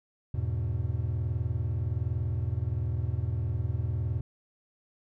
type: chord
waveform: triangle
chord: E major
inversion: none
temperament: equal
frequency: 82.41 / 103.83 / 123.47 Hz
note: E2 / G#2 / B2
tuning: 0 / 0 / 0 cents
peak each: -30 dBFS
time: 0.34-4.21 s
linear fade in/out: 5 ms
effects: none